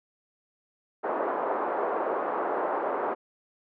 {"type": "band-pass noise", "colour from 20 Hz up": "pink", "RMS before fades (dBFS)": -29, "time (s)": [1.03, 3.15], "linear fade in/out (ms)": 20, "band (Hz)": [380, 1200], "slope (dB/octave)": 24, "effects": []}